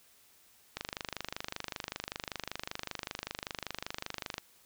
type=click train; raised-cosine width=0.2 ms; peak=-18 dBFS; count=92; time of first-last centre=0.77-4.381 s; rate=25.2 Hz; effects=white hiss -63 dBFS RMS until 4.65 s